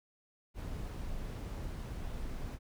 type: noise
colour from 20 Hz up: brown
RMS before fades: -40 dBFS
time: 0.54-2.59 s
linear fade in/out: 50 ms
effects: none